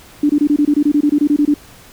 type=tone bursts; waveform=sine; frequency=293.7 Hz; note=D4; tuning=in tune; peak=-9 dBFS; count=15; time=0.23-1.541 s; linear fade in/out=5 ms; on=65 ms; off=24 ms; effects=pink hiss -42 dBFS RMS until 1.92 s